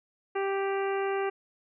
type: harmonic tone with a mistuned harmonic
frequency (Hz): 392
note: G4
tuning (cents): 0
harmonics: 1 / 2 / 3 / 4 / 5 / 6 / 7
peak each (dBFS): -28 / -34 / -38 / -40 / -42 / -44 / -45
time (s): 0.35-1.3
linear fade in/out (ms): 10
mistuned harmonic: 7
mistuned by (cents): +16
effects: none